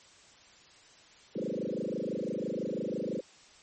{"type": "tone with frequency modulation", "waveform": "sine", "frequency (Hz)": 359.8, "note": "F#4", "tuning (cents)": -48, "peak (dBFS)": -31, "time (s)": [1.35, 3.21], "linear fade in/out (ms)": 10, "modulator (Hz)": 26, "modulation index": 7.1, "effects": ["white hiss -57 dBFS RMS until 3.62 s", "MP3 32 kbps"]}